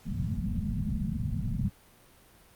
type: low-pass noise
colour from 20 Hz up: white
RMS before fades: -31 dBFS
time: 0.05-1.7 s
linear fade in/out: 20 ms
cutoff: 230 Hz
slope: 96 dB/octave
effects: pink hiss -58 dBFS RMS until 2.55 s + Opus 48 kbps